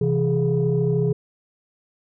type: tone cluster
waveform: sine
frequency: 131.2 / 164.8 / 418.1 Hz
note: C3 / E3 / G#4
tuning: +5 / 0 / +12 cents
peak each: -21 dBFS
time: 0.01-1.13 s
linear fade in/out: 5 ms
effects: tanh soft clip ceiling -11 dBFS